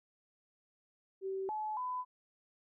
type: tone with pitch steps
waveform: sine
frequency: 384.4 / 858 / 1003 Hz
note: G4 / A5 / B5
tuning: -34 / -44 / +26 cents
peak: -35 dBFS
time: 1.21-2.05 s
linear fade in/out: 50 ms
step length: 280 ms
effects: none